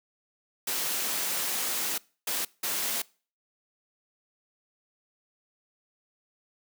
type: noise bursts at uneven times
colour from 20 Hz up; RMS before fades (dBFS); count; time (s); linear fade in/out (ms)
white; -30; 3; 0.67-1.98 / 2.27-2.45 / 2.63-3.02; 5
effects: noise-tail reverb RT60 0.4 s tail -24 dB re dry + high-pass 200 Hz 12 dB/octave